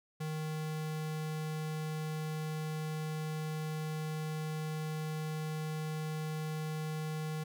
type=tone; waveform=square; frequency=155.56 Hz; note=D#3; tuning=in tune; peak=-36 dBFS; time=0.2-7.44 s; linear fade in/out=10 ms; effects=none